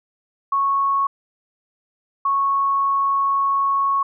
sine tone pair in turn, 1104 / 1104 Hz, C#6 / C#6, -7 / -7 cents, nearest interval unison, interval 0 cents, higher neither, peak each -16 dBFS, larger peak neither, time 0.52-1.07 / 2.25-4.03 s, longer second, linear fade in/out 5 ms, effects none

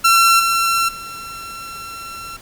sawtooth tone with level steps, 1354 Hz, E6, 46 cents sharp, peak -6 / -11 / -26 dBFS, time 0.04-2.37 s, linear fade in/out 10 ms, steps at 0.39 / 0.88 s, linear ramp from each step 10 ms, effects pink hiss -42 dBFS RMS until 2.41 s

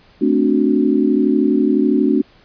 sine chord, D dominant seventh, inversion second, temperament equal, 220 / 261.6 / 293.7 / 370 Hz, A3 / C4 / D4 / F#4, 0 / 0 / 0 / 0 cents, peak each -18 / -17 / -16 / -19 dBFS, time 0.21-2.22 s, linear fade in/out 10 ms, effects pink hiss -50 dBFS RMS until 2.44 s + resampled to 11025 Hz

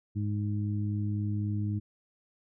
harmonic tone, 103.83 Hz, G#2, in tune, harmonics 1 / 2 / 3, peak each -29 / -35 / -39 dBFS, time 0.15-1.8 s, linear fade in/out 20 ms, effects none

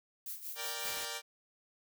violet noise with tremolo, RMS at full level -41 dBFS, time 0.26-0.91 s, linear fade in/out 2 ms, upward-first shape sine, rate 5.4 Hz, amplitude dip 70%
5% pulse chord, G minor, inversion first, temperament equal, 466.2 / 587.3 / 784 Hz, Bb4 / D5 / G5, 0 / 0 / 0 cents, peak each -31 dBFS, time 0.55-1.22 s, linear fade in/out 50 ms
white noise, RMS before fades -43 dBFS, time 0.85-1.05 s, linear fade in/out 0 ms
effects none

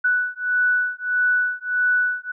sine beating tone pair, 1482 / 1483.6 Hz, F#6 / F#6, +2 / +4 cents, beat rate 1.6 Hz, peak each -21 dBFS, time 0.04-2.32 s, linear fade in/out 10 ms, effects none

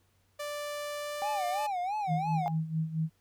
sawtooth tone with pitch glide, 587.3 to 593.8 Hz, D5 to D5, 0 to +19 cents, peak -31 dBFS, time 0.39-1.67 s, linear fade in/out 10 ms, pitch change +19 cents, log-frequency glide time 1-1.43 s
triangle tone with vibrato, 779 Hz, G5, 11 cents flat, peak -28 dBFS, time 1.22-2.48 s, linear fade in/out 0 ms, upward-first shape sine, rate 3 Hz, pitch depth 170 cents each way
sine tone with tremolo, 159.6 Hz, D#3, 44 cents sharp, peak -26 dBFS, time 2.07-3.1 s, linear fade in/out 50 ms, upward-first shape sine, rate 4.5 Hz, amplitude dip 75%
sine tone with exponential decay, 817 Hz, G#5, 29 cents flat, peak -27 dBFS, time 2.46-2.6 s, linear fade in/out 1 ms, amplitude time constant 30 ms
effects added 94 Hz sine -70 dBFS peak until 3.2 s + pink hiss -72 dBFS RMS until 3.2 s

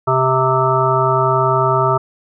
harmonic tone, 130.81 Hz, C3, in tune, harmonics 1 / 3 / 5 / 7 / 9 / 10, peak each -19 / -19 / -19 / -19 / -19 / -19 dBFS, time 0.07-1.98 s, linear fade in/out 10 ms, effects none

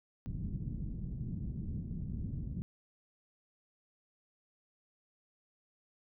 white low-pass noise, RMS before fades -39 dBFS, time 0.26-2.62 s, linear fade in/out 0 ms, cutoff 190 Hz, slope 24 dB/octave, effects none

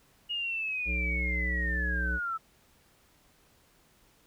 sine linear sweep, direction down, 2879 to 1300 Hz, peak -30 dBFS, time 0.29-2.38 s, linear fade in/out 20 ms
harmonic tone, 61.74 Hz, B1, in tune, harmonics 1 / 3 / 5 / 7 / 9, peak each -30 / -40 / -44 / -47 / -49 dBFS, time 0.85-2.2 s, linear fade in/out 50 ms
effects pink hiss -64 dBFS RMS until 4.26 s

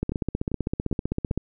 two click trains, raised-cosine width 3 ms, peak -12 / -16 dBFS, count 22 / 4, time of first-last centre 0.03-1.376 / 0.12-1.31 s, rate 15.6 / 2.52 Hz, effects none

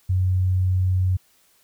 sine tone, 92.5 Hz, F#2, in tune, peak -17 dBFS, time 0.09-1.17 s, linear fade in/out 10 ms, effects white hiss -60 dBFS RMS until 1.63 s

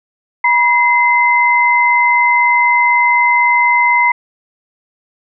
sine tone pair together, 968 / 2061 Hz, B5 / C7, -35 / -27 cents, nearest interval octave + minor second, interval 1308 cents, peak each -11 dBFS, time 0.44-4.12 s, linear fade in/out 5 ms, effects none

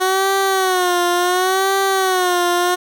15% pulse tone with vibrato, 370 Hz, F#4, in tune, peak -8 dBFS, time 0-2.76 s, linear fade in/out 20 ms, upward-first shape sine, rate 0.7 Hz, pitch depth 91 cents each way, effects none

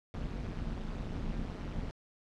brown noise with amplitude modulation, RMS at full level -34 dBFS, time 0.14-1.91 s, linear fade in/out 0 ms, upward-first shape sine, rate 190 Hz, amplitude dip 85%, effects low-pass 5000 Hz 12 dB/octave

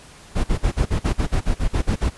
brown noise bursts, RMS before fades -18 dBFS, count 13, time 0.35-2.1 s, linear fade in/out 20 ms, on 94 ms, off 44 ms, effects pink hiss -45 dBFS RMS until 2.17 s + resampled to 24000 Hz

